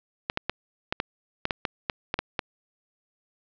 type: clicks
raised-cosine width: 0.3 ms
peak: -9 dBFS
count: 12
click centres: 0.299 / 0.374 / 0.496 / 0.925 / 1.001 / 1.454 / 1.508 / 1.652 / 1.898 / 2.141 / 2.19 / 2.392 s
effects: low-pass 5000 Hz 12 dB/octave